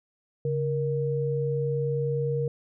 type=tone pair together; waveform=sine; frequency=140.1 / 469.7 Hz; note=C#3 / A#4; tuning=+19 / +13 cents; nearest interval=octave + major sixth; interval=2094 cents; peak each=-27 dBFS; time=0.45-2.48 s; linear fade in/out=2 ms; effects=none